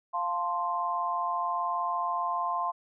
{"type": "chord", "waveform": "sine", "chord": "F major", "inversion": "none", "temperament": "equal", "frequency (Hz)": [698.5, 880, 1046.5], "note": ["F5", "A5", "C6"], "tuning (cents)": [0, 0, 0], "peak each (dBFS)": [-33, -35, -29], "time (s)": [0.13, 2.72], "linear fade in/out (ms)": 20, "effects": []}